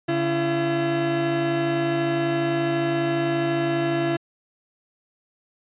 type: tone pair together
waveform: 30% pulse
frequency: 141.4 / 337.5 Hz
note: C#3 / E4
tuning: +35 / +41 cents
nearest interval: octave + minor third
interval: 1506 cents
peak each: -25 / -19 dBFS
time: 0.08-4.17 s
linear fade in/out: 10 ms
effects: resampled to 8000 Hz